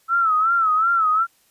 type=tone with vibrato; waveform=sine; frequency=1315 Hz; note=E6; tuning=5 cents flat; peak=-15 dBFS; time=0.08-1.27 s; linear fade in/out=50 ms; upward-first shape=sine; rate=2.7 Hz; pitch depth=95 cents each way; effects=white hiss -60 dBFS RMS until 1.5 s + resampled to 32000 Hz